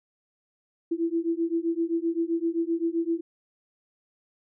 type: beating tone pair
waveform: sine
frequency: 329.6 / 337.3 Hz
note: E4 / E4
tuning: 0 / +40 cents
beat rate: 7.7 Hz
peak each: -27 dBFS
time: 0.91-3.21 s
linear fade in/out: 10 ms
effects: none